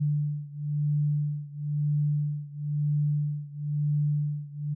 sine beating tone pair, 147.2 / 148.2 Hz, D3 / D3, +4 / +16 cents, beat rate 1 Hz, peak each -27 / -29 dBFS, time 0-4.75 s, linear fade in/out 20 ms, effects none

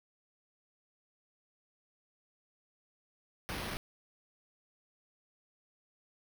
pink noise with sample-and-hold, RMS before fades -39 dBFS, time 3.49-3.77 s, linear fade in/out 0 ms, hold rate 7350 Hz, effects none

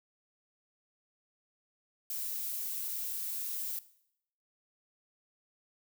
violet noise, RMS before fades -37 dBFS, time 2.1-3.79 s, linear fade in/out 2 ms, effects noise-tail reverb RT60 0.7 s tail -17 dB re dry

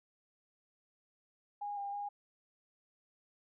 sine tone with pitch steps, 820 / 803 / 816 Hz, G#5 / G5 / G#5, -22 / +41 / -31 cents, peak -37 dBFS, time 1.61-2.09 s, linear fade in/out 10 ms, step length 160 ms, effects none

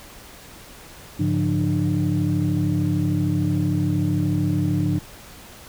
sine tone cluster, 101 / 140.8 / 174 / 301.2 Hz, G#2 / C#3 / F3 / D4, -48 / +27 / -6 / +44 cents, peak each -23 dBFS, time 1.19-4.99 s, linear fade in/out 10 ms, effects tanh soft clip ceiling -12 dBFS + pink hiss -43 dBFS RMS until 5.68 s

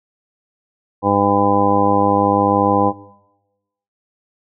harmonic tone, 100.7 Hz, G2, 47 cents sharp, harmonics 1 / 2 / 3 / 4 / 5 / 6 / 7 / 8 / 9 / 10, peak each -24 / -22 / -20 / -27 / -18 / -27 / -30 / -18 / -30 / -19 dBFS, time 1.02-2.93 s, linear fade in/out 50 ms, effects noise-tail reverb RT60 1.0 s tail -19 dB re dry

